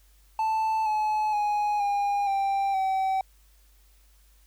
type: tone with pitch steps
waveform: triangle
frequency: 880 / 855.9 / 832.5 / 809.8 / 787.6 / 766.1 Hz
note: A5 / A5 / G#5 / G#5 / G5 / G5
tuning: 0 / -48 / +4 / -44 / +8 / -40 cents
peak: -21 dBFS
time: 0.39-3.21 s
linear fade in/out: 2 ms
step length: 470 ms
effects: added 50 Hz sine -56 dBFS peak until 4.46 s + white hiss -64 dBFS RMS until 4.46 s